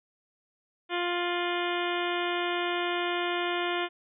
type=harmonic tone with a mistuned harmonic; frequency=350.7 Hz; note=F4; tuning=7 cents sharp; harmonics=1 / 2 / 3 / 4 / 5 / 6 / 7 / 8 / 9 / 10; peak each=-31 / -34 / -36 / -37 / -38 / -39 / -39 / -40 / -41 / -41 dBFS; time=0.89-3.89 s; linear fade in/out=50 ms; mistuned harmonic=8; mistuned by=+58 cents; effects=none